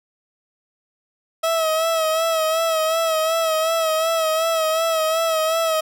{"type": "tone with vibrato", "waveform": "30% pulse", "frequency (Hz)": 645, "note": "E5", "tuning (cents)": -38, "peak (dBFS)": -15, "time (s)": [1.43, 5.81], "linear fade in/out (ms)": 10, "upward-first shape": "sine", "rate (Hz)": 2.7, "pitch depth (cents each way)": 43, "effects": []}